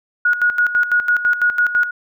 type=tone with tremolo; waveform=sine; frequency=1450 Hz; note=F#6; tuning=35 cents flat; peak=-11 dBFS; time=0.25-1.91 s; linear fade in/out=5 ms; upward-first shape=square; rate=6 Hz; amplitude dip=70%; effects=none